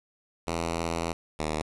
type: tone pair in turn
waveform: 5% pulse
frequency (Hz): 83.5 / 77.36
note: E2 / D#2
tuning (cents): +23 / -9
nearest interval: minor second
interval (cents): 132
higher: first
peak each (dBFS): -17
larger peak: neither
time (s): 0.47-1.13 / 1.39-1.62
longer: first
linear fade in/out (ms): 5
effects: resampled to 24000 Hz + 8-bit